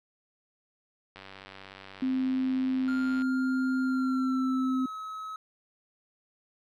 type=click train; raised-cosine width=0.3 ms; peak=-29 dBFS; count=200; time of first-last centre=1.16-3.22 s; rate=96.6 Hz
type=tone; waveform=sine; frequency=260 Hz; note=C4; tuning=11 cents flat; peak=-25 dBFS; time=2.02-4.86 s; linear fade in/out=5 ms
type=tone with pitch glide; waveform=triangle; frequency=1400 to 1283.8 Hz; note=F6 to E6; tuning=+4 to -46 cents; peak=-34 dBFS; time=2.88-5.36 s; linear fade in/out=2 ms; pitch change=-150 cents; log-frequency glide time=3.82-4.82 s
effects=none